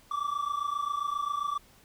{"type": "tone pair together", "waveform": "triangle", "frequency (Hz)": [1147.2, 1174.7], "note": ["D6", "D6"], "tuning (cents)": [-41, 0], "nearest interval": "unison", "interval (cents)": 41, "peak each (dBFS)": [-30, -30], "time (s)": [0.11, 1.58], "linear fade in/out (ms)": 5, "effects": ["pink hiss -59 dBFS RMS until 1.84 s"]}